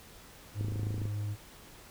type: tone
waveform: triangle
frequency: 103.83 Hz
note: G#2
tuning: in tune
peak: -30 dBFS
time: 0.54-1.37 s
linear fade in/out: 50 ms
type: click train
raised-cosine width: 3 ms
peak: -26 dBFS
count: 13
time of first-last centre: 0.61-1.054 s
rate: 27 Hz
effects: pink hiss -53 dBFS RMS until 1.9 s